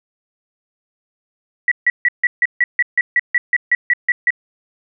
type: tone bursts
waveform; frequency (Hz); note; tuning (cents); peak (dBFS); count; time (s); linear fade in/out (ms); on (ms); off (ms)
sine; 1943; B6; -29; -10; 15; 1.68-4.305; 2; 35; 150
effects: none